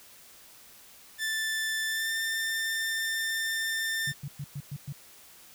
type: tone with pitch glide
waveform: sawtooth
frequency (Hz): 1764 to 1793.8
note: A6 to A6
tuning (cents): +4 to +33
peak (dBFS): -25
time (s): 1.18-4.14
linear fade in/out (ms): 50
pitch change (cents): +29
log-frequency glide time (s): 1.87-2.12
type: tone bursts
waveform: sine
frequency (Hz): 141.7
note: C#3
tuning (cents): +38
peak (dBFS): -33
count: 6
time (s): 4.07-4.926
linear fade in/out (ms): 5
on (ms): 51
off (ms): 110
effects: white hiss -53 dBFS RMS until 5.54 s